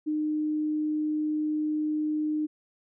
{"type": "tone", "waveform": "sine", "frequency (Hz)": 305.2, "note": "D#4", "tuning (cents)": -33, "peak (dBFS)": -25, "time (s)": [0.06, 2.47], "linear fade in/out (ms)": 20, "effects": []}